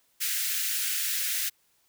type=high-pass noise; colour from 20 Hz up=white; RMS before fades=-29 dBFS; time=0.2-1.5 s; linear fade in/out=20 ms; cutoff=1500 Hz; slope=48 dB/octave; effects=white hiss -68 dBFS RMS until 1.88 s